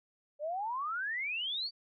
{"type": "exponential sweep", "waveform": "sine", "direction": "up", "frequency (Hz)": [571, 4668], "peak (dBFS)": -33, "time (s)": [0.39, 1.71], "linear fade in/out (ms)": 50, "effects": []}